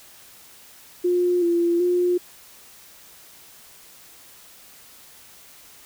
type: tone with pitch steps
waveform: sine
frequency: 355.6 / 342.7 / 355.7 Hz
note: F4 / F4 / F4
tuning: +31 / -33 / +32 cents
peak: -17 dBFS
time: 1.04-2.18 s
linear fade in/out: 10 ms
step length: 380 ms
effects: white hiss -48 dBFS RMS until 5.85 s